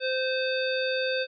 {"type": "harmonic tone with a mistuned harmonic", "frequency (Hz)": 519, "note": "C5", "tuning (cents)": -14, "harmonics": [1, 3, 5, 7, 9], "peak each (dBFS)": [-27, -32, -34, -35, -37], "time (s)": [0, 1.27], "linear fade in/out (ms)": 50, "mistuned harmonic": 9, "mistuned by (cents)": -27, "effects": []}